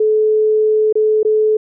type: tone with dropouts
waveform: sine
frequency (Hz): 431.2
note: A4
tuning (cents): -35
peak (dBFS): -10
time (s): 0-1.57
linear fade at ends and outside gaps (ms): 5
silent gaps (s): 0.927-0.954 / 1.231-1.249
effects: none